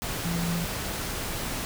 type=tone in noise; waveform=sine; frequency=170.2 Hz; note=F3; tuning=44 cents flat; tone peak=-27 dBFS; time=0.25-0.64 s; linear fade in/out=0 ms; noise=pink; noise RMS=-32 dBFS; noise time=0.02-1.65 s; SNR=+2 dB; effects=none